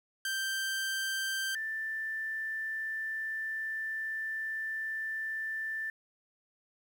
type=tone pair in turn; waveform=sawtooth / sine; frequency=1568 / 1771.2 Hz; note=G6 / A6; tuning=0 / +11 cents; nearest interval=major second; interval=211 cents; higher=second; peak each=-28 / -33 dBFS; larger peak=first; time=0.25-1.55 / 1.55-5.9 s; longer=second; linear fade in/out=2 ms; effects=10-bit